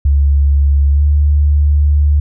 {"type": "tone with pitch glide", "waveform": "sine", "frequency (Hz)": [70.6, 73.17], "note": ["C#2", "D2"], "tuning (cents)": [32, -6], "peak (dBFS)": -7, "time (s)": [0.05, 2.2], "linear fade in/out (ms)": 5, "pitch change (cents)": 62, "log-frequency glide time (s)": [0.92, 1.03], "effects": []}